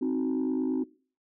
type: chord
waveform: sine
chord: C diminished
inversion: none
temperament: equal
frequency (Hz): 261.6 / 311.1 / 370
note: C4 / Eb4 / Gb4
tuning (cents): 0 / 0 / 0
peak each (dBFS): -26 / -30 / -31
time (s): 0.01-0.84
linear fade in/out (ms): 10
effects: noise-tail reverb RT60 0.4 s tail -21 dB re dry + tanh soft clip ceiling -21 dBFS